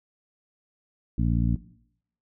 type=harmonic tone; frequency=57.8 Hz; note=A#1; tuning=14 cents flat; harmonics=1 / 2 / 3 / 4 / 5; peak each=-25 / -26 / -28 / -29 / -34 dBFS; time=1.18-1.56 s; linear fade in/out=5 ms; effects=noise-tail reverb RT60 0.7 s tail -18 dB re dry